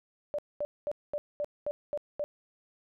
sine tone bursts, 587.3 Hz, D5, in tune, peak -29 dBFS, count 8, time 0.34-2.24 s, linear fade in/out 0 ms, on 45 ms, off 220 ms, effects none

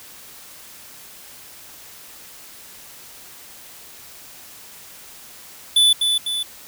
square tone with echo, 3483 Hz, A7, 18 cents flat, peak -12 dBFS, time 5.76-5.93 s, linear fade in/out 5 ms, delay 250 ms, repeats 2, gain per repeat -5 dB, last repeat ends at 6.43 s, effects white hiss -42 dBFS RMS until 6.67 s

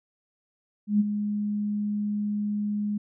sine tone with ADSR envelope, 207.7 Hz, G#3, in tune, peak -16 dBFS, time 0.87-2.98 s, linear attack 130 ms, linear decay 26 ms, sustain -9 dB, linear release 8 ms, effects none

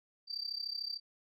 sine tone with amplitude modulation, 4660 Hz, D8, 14 cents flat, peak -32 dBFS, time 0.27-1 s, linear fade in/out 50 ms, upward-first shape sine, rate 33.4 Hz, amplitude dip 90%, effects tanh soft clip ceiling -29 dBFS

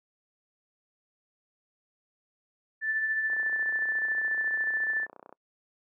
sine tone with tremolo, 1760 Hz, A6, in tune, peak -24 dBFS, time 2.81-5.07 s, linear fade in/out 50 ms, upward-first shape triangle, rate 14 Hz, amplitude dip 45%
click train, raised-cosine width 1 ms, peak -31 dBFS, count 63, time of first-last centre 3.3-5.326 s, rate 30.6 Hz
effects noise-tail reverb RT60 0.1 s tail -25 dB re dry + high-pass 400 Hz 12 dB/octave

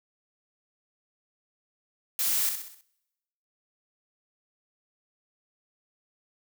blue noise with echo, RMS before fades -27 dBFS, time 2.19-2.49 s, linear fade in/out 0 ms, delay 64 ms, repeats 5, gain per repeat -6 dB, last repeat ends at 2.81 s, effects noise-tail reverb RT60 1.0 s tail -26 dB re dry

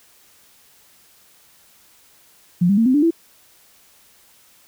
sine tone with pitch steps, 176 / 199.85 / 226.9 / 257.7 / 292.6 / 332.2 Hz, F3 / G3 / A#3 / C4 / D4 / E4, +14 / +34 / -47 / -26 / -6 / +13 cents, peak -12 dBFS, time 2.61-3.108 s, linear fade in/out 10 ms, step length 83 ms, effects white hiss -53 dBFS RMS until 4.67 s

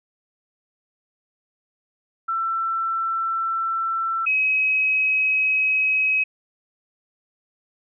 sine tone pair in turn, 1340 / 2546 Hz, E6 / D#7, +28 / +39 cents, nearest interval major seventh, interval 1111 cents, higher second, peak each -21 / -17 dBFS, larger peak second, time 2.28-4.26 / 4.26-6.24 s, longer neither, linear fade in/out 10 ms, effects none

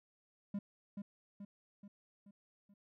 triangle tone with echo, 201.4 Hz, G3, 47 cents sharp, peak -34 dBFS, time 0.54-0.59 s, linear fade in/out 5 ms, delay 430 ms, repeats 5, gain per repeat -5 dB, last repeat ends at 2.74 s, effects none

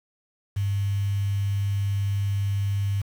sine tone with quantisation, 99.9 Hz, G2, 33 cents sharp, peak -22 dBFS, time 0.56-3.02 s, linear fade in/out 10 ms, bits 7, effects none

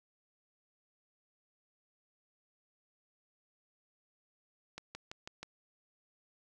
accelerating click train, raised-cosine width 0.2 ms, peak -26 dBFS, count 5, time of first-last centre 4.78-5.43 s, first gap 170 ms, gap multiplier 0.97, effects none

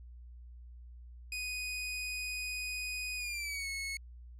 sawtooth tone with pitch glide, 2489 to 2192 Hz, D#7 to C#7, 0 to -20 cents, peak -33 dBFS, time 1.32-3.97 s, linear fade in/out 2 ms, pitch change -220 cents, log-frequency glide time 3.17-3.68 s, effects added 60 Hz sine -48 dBFS peak until 4.39 s + low-pass 12000 Hz 12 dB/octave

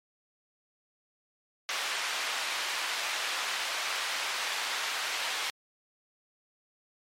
white band-pass noise, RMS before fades -33 dBFS, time 1.69-5.5 s, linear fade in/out 0 ms, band 790 to 3600 Hz, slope 12 dB/octave, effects MP3 64 kbps

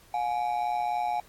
triangle ring-modulated tone, 778 Hz, G5, 13 cents flat, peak -21 dBFS, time 0.14-1.2 s, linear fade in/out 0 ms, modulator 61.8 Hz, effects pink hiss -57 dBFS RMS until 1.28 s + AAC 64 kbps

